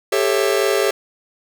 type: chord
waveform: 45% pulse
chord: A dominant seventh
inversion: third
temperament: just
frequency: 396 / 440 / 550 / 660 Hz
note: G4 / A4 / C#5 / E5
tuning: +18 / 0 / -14 / +2 cents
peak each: -19 / -21 / -22 / -25 dBFS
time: 0.12-0.91 s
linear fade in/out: 5 ms
effects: none